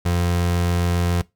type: tone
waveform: 30% pulse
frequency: 87.31 Hz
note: F2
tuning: in tune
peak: -15 dBFS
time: 0.05-1.22 s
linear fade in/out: 10 ms
effects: noise-tail reverb RT60 0.2 s tail -21 dB re dry